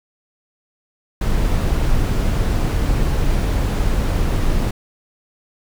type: noise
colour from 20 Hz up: brown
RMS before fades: -17 dBFS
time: 1.21-4.71 s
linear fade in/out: 5 ms
effects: none